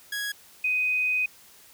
sawtooth / sine tone pair in turn, 1661.2 / 2502 Hz, G#6 / D#7, 0 / +9 cents, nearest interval perfect fifth, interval 709 cents, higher second, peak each -25 / -22 dBFS, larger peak second, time 0.12-0.32 / 0.64-1.26 s, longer second, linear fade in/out 5 ms, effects white hiss -53 dBFS RMS until 1.73 s

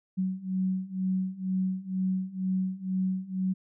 sine beating tone pair, 186.2 / 188.3 Hz, F#3 / F#3, +11 / +31 cents, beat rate 2.1 Hz, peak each -31 / -29 dBFS, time 0.17-3.54 s, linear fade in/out 20 ms, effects none

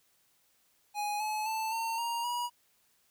square tone with pitch steps, 830.6 / 855.9 / 882 / 908.9 / 936.6 / 965.2 Hz, G#5 / A5 / A5 / A#5 / A#5 / B5, 0 / -48 / +4 / -44 / +8 / -40 cents, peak -32 dBFS, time 0.94-2.5 s, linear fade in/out 50 ms, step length 260 ms, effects white hiss -70 dBFS RMS until 3.1 s

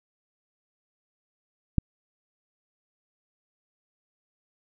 click, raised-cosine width 5 ms, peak -8 dBFS, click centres 1.783 s, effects none

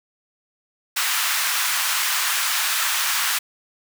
pink high-pass noise, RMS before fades -22 dBFS, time 0.96-3.39 s, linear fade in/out 10 ms, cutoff 1100 Hz, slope 24 dB/octave, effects none

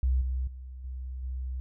sine tone with level steps, 64 Hz, C2, 38 cents flat, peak -22 / -27 / -39 / -34 / -31 dBFS, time 0.03-1.6 s, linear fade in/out 0 ms, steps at 0.21 / 0.47 / 0.84 / 1.23 s, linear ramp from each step 5 ms, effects none

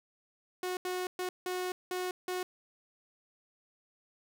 sawtooth tone bursts at uneven times, 365 Hz, F#4, 24 cents flat, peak -29 dBFS, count 6, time 0.63-0.77 / 0.85-1.07 / 1.19-1.29 / 1.46-1.72 / 1.91-2.11 / 2.28-2.43 s, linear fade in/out 2 ms, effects none

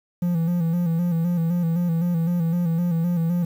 triangle tone with vibrato, 170 Hz, F3, 46 cents flat, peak -17 dBFS, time 0.22-3.45 s, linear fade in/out 5 ms, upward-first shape square, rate 3.9 Hz, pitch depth 54 cents each way, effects 8-bit

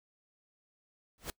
pink noise with exponential growth, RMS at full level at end -34 dBFS, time 1.18-1.3 s, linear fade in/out 1 ms, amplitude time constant 26 ms, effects noise-tail reverb RT60 0.1 s tail -23 dB re dry

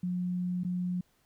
sine tone with dropouts, 179.5 Hz, F3, 48 cents sharp, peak -29 dBFS, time 0.03-1.01 s, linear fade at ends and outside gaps 5 ms, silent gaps 0.636-0.647 s, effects pink hiss -70 dBFS RMS until 1.25 s

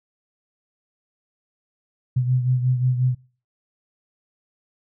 sine beating tone pair, 125.9 / 131.5 Hz, B2 / C3, +34 / +9 cents, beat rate 5.6 Hz, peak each -18 / -25 dBFS, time 2.16-3.15 s, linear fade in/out 10 ms, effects noise-tail reverb RT60 0.4 s tail -23 dB re dry

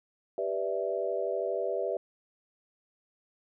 sine chord, E minor seventh, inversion first, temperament equal, 392 / 493.9 / 587.3 / 659.3 Hz, G4 / B4 / D5 / E5, 0 / 0 / 0 / 0 cents, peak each -34 dBFS, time 0.38-1.97 s, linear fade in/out 2 ms, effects none

